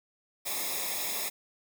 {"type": "noise with comb filter", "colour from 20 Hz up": "white", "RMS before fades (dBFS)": -33, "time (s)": [0.45, 1.3], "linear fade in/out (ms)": 20, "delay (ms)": 0.67, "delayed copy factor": -0.8, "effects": []}